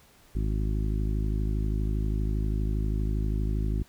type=harmonic tone; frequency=52.5 Hz; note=G#1; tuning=19 cents sharp; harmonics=1 / 2 / 3 / 4 / 5 / 6 / 7; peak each=-26 / -32 / -36 / -38 / -40 / -42 / -43 dBFS; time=0.35-3.83 s; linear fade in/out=5 ms; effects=pink hiss -58 dBFS RMS until 3.88 s